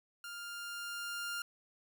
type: tone with level ramp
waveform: sawtooth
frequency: 1400 Hz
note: F6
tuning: 4 cents sharp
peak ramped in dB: -40 to -33 dBFS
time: 0.24-1.42 s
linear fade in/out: 2 ms
effects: none